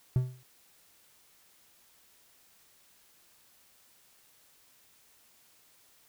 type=tone with exponential decay; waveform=triangle; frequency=127.2 Hz; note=C3; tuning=48 cents flat; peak=-18 dBFS; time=0.16-0.43 s; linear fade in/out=0 ms; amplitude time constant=57 ms; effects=white hiss -63 dBFS RMS until 6.08 s